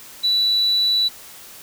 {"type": "tone", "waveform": "sine", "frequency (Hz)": 3951, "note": "B7", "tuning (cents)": 0, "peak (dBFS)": -14, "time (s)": [0.23, 1.09], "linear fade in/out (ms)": 20, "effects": ["tanh soft clip ceiling -11 dBFS", "white hiss -41 dBFS RMS until 1.62 s"]}